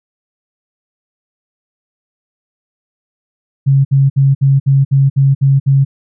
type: tone bursts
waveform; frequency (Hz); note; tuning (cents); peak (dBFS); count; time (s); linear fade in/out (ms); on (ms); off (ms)
sine; 137; C#3; -20; -6; 9; 3.66-5.85; 20; 190; 60
effects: none